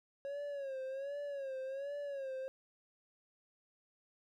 triangle tone with vibrato, 550 Hz, C#5, 14 cents flat, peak -37 dBFS, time 0.25-2.48 s, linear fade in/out 0 ms, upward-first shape sine, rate 1.3 Hz, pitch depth 86 cents each way, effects none

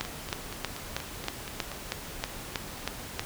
two click trains, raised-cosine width 0.2 ms, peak -20 / -11 dBFS, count 8 / 11, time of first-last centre 0.05-1.717 / 0.01-3.195 s, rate 4.2 / 3.14 Hz, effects pink hiss -41 dBFS RMS until 3.25 s

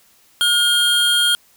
square tone pair together, 1434 / 3219 Hz, F6 / G7, +45 / +45 cents, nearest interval octave + major second, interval 1400 cents, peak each -20 / -15 dBFS, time 0.41-1.35 s, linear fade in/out 0 ms, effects white hiss -54 dBFS RMS until 1.56 s

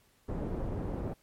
pink low-pass noise, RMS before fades -35 dBFS, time 0.28-1.14 s, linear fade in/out 10 ms, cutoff 550 Hz, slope 12 dB/octave, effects pink hiss -67 dBFS RMS until 1.22 s + MP3 64 kbps

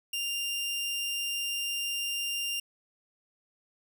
sawtooth tone, 2794 Hz, F7, in tune, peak -27 dBFS, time 0.13-2.6 s, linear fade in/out 5 ms, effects none

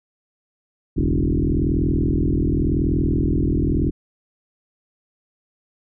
sine tone with frequency modulation, 110 Hz, A2, in tune, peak -16 dBFS, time 0.96-3.91 s, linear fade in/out 20 ms, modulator 40.9 Hz, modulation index 5.8, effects none

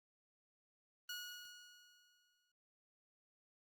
15% pulse tone with exponential decay, 1452 Hz, F#6, 33 cents flat, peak -36 dBFS, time 1.09-2.52 s, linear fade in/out 5 ms, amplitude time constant 310 ms, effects Opus 32 kbps

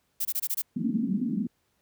violet noise bursts, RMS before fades -28 dBFS, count 6, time 0.2-0.621 s, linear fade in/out 10 ms, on 51 ms, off 23 ms
white band-pass noise, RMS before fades -28 dBFS, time 0.76-1.47 s, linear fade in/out 5 ms, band 190 to 250 Hz, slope 48 dB/octave
effects pink hiss -72 dBFS RMS until 1.81 s + high-pass 60 Hz 12 dB/octave

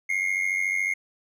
triangle tone with amplitude modulation, 2139 Hz, C7, 38 cents sharp, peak -18 dBFS, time 0.09-0.94 s, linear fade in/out 10 ms, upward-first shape sine, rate 93.9 Hz, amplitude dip 75%, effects none

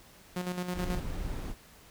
sawtooth tone with tremolo, 179.7 Hz, F3, 50 cents sharp, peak -27 dBFS, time 0.36-1 s, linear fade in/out 5 ms, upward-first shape square, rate 9.3 Hz, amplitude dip 55%
brown noise, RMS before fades -35 dBFS, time 0.73-1.55 s, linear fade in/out 50 ms
effects pink hiss -56 dBFS RMS until 1.9 s

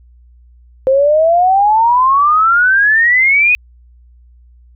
sine exponential sweep, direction up, 520 to 2520 Hz, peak -7 dBFS, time 0.87-3.55 s, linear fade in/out 0 ms, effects added 60 Hz sine -41 dBFS peak until 4.75 s

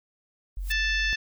blue noise with exponential growth, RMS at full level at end -35 dBFS, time 0.56-0.72 s, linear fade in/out 2 ms, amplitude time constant 34 ms
sine tone, 46 Hz, F#1, 9 cents flat, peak -29 dBFS, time 0.57-1.13 s, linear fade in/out 0 ms
harmonic tone, 880 Hz, A5, in tune, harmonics 2 / 3 / 4 / 5 / 6 / 7, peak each -26 / -30 / -33 / -39 / -37 / -43 dBFS, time 0.7-1.16 s, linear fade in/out 10 ms
effects none

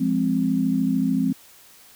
sine chord, F minor, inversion none, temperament equal, 174.61 / 207.7 / 261.6 Hz, F3 / Ab3 / C4, 0 / 0 / 0 cents, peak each -25 / -24 / -21 dBFS, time 0-1.33 s, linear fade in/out 10 ms, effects white hiss -50 dBFS RMS until 1.95 s

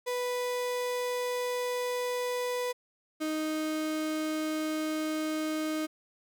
35% pulse tone pair in turn, 493.9 / 311.1 Hz, B4 / D#4, 0 / 0 cents, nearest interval minor sixth, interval 800 cents, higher first, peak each -28 dBFS, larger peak neither, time 0.06-2.73 / 3.2-5.87 s, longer neither, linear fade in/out 20 ms, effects none

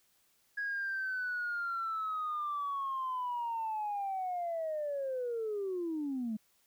sine linear sweep, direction down, 1661.2 to 209.4 Hz, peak -32 dBFS, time 0.57-6.37 s, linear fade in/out 10 ms, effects tanh soft clip ceiling -29 dBFS + white hiss -71 dBFS RMS until 6.66 s

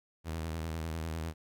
sawtooth tone with vibrato, 80.7 Hz, E2, 36 cents flat, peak -31 dBFS, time 0.24-1.34 s, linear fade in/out 50 ms, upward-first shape square, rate 10 Hz, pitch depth 43 cents each way, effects 12-bit

